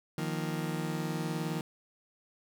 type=chord; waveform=30% pulse; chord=Eb suspended second; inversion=none; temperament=just; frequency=155.56 / 175.01 / 233.3 Hz; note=Eb3 / F3 / Bb3; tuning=0 / +4 / +2 cents; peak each=-32 / -34 / -38 dBFS; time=0.18-1.61 s; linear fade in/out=2 ms; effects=none